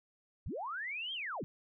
sine linear two-way sweep, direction up then down, 35.96 to 3261 to 91.2 Hz, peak -37 dBFS, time 0.46-1.44 s, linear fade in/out 0 ms, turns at 1.13 s, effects none

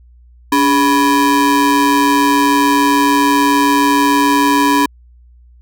square ring-modulated tone, 349.2 Hz, F4, in tune, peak -7 dBFS, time 0.52-4.86 s, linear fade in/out 5 ms, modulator 635 Hz, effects added 60 Hz sine -41 dBFS peak until 5.61 s

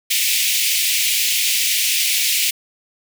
pink high-pass noise, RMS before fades -18 dBFS, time 0.1-2.51 s, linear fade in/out 10 ms, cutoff 2200 Hz, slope 48 dB/octave, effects none

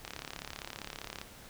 click train, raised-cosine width 0.2 ms, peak -22 dBFS, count 42, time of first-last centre 0.05-1.215 s, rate 35.2 Hz, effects pink hiss -52 dBFS RMS until 1.49 s

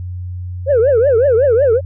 sine tone with vibrato, 506 Hz, B4, 42 cents sharp, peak -7 dBFS, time 0.66-1.81 s, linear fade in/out 50 ms, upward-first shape triangle, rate 5.4 Hz, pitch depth 290 cents each way, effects tanh soft clip ceiling -6 dBFS + added 90 Hz sine -22 dBFS peak until 1.85 s

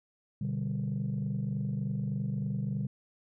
sine chord, G major, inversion first, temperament equal, 123.47 / 146.83 / 196 Hz, B2 / D3 / G3, 0 / 0 / 0 cents, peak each -33 dBFS, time 0.41-2.87 s, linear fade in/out 5 ms, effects tanh soft clip ceiling -25 dBFS

